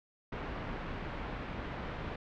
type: low-pass noise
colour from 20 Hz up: pink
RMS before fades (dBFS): -40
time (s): 0.32-2.16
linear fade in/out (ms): 5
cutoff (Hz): 2300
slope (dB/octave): 12
effects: low-pass 4000 Hz 12 dB/octave